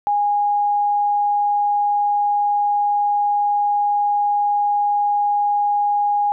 sine tone, 822 Hz, G#5, 18 cents flat, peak -15 dBFS, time 0.07-6.32 s, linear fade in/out 0 ms, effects none

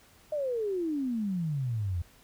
sine exponential sweep, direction down, 622.3 to 82.41 Hz, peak -28 dBFS, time 0.32-2.02 s, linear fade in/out 5 ms, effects pink hiss -59 dBFS RMS until 2.23 s

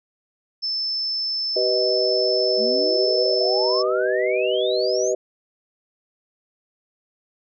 sine tone, 5274 Hz, E8, in tune, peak -22 dBFS, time 0.62-3.83 s, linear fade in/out 20 ms
sine chord, G augmented, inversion none, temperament equal with one note detuned, 383.5 / 493.9 / 622.3 Hz, G4 / B4 / D#5, -38 / 0 / 0 cents, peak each -23 dBFS, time 1.56-5.15 s, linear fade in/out 5 ms
sine exponential sweep, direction up, 207.3 to 6910 Hz, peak -27 dBFS, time 2.57-5.14 s, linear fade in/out 50 ms
effects none

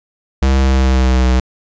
square tone with pitch glide, 66.5 to 63.31 Hz, C2 to B1, +29 to +44 cents, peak -10 dBFS, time 0.42-1.4 s, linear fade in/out 5 ms, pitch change -85 cents, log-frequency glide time 0.61-1.28 s, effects resampled to 16000 Hz

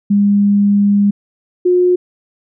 sine tone pair in turn, 202.7 / 359.7 Hz, G#3 / F#4, -42 / -49 cents, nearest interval minor seventh, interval 993 cents, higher second, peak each -8 dBFS, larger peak neither, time 0.1-1.11 / 1.65-1.96 s, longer first, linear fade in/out 10 ms, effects none

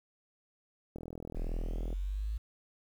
click train, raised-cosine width 2 ms, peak -29 dBFS, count 41, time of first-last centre 0.96-1.929 s, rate 41.3 Hz
sine linear sweep, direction up, 30.87 to 55.3 Hz, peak -32 dBFS, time 1.35-2.38 s, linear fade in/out 10 ms
effects 10-bit

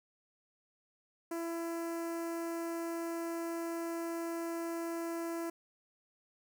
sawtooth tone with notch filter, 334.8 Hz, E4, 27 cents sharp, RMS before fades -38 dBFS, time 1.31-5.5 s, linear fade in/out 5 ms, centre 3500 Hz, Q 0.6, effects none

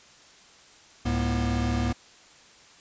square tone cluster, 69.4 / 107.9 / 241.1 Hz, C#2 / A2 / B3, +3 / -33 / -41 cents, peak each -29 dBFS, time 1.05-1.93 s, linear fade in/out 10 ms, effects white hiss -53 dBFS RMS until 2.8 s + resampled to 16000 Hz

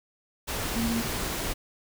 sine tone in noise, 229.7 Hz, A#3, 25 cents flat, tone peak -26 dBFS, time 0.75-1.02 s, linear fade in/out 20 ms, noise pink, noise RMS -31 dBFS, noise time 0.47-1.54 s, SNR +2 dB, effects none

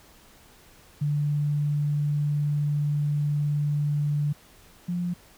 sine tone pair in turn, 146.83 / 175.59 Hz, D3 / F3, 0 / +10 cents, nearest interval minor third, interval 310 cents, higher second, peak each -22 / -25 dBFS, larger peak first, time 1.01-4.33 / 4.88-5.14 s, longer first, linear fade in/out 10 ms, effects pink hiss -54 dBFS RMS until 5.37 s

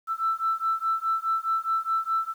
sine beating tone pair, 1325 / 1329.8 Hz, E6 / E6, +9 / +15 cents, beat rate 4.8 Hz, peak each -26 dBFS, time 0.07-2.34 s, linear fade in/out 50 ms, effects tanh soft clip ceiling -16 dBFS + 9-bit

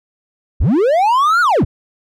triangle linear two-way sweep, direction up then down, 32.5 to 1462 to 39.94 Hz, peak -8 dBFS, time 0.6-1.65 s, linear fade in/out 10 ms, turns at 1.41 s, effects none

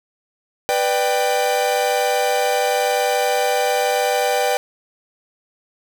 45% pulse chord, G major, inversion first, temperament equal with one note detuned, 493.9 / 594.8 / 784 Hz, B4 / D5 / G5, 0 / +22 / 0 cents, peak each -21 / -22 / -20 dBFS, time 0.69-4.57 s, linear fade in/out 0 ms, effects none

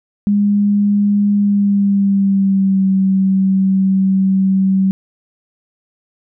sine tone with pitch glide, 204.1 to 191.54 Hz, G#3 to G3, -30 to -40 cents, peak -10 dBFS, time 0.27-4.91 s, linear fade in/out 0 ms, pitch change -110 cents, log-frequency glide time 1.34-2.86 s, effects none

